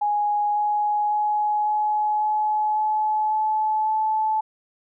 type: tone with pitch steps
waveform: sine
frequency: 830.6 / 835.9 / 841.2 / 846.6 / 852 / 857.4 / 862.9 / 868.4 Hz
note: G#5 / G#5 / G#5 / G#5 / G#5 / A5 / A5 / A5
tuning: 0 / +11 / +22 / +33 / +44 / -45 / -34 / -23 cents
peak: -19 dBFS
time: 0.01-4.41 s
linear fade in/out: 10 ms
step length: 550 ms
effects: none